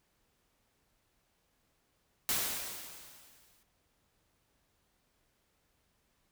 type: noise with exponential decay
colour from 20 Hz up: white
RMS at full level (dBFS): -30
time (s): 2.29-3.63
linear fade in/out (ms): 0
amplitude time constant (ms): 290
effects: pink hiss -75 dBFS RMS until 6.31 s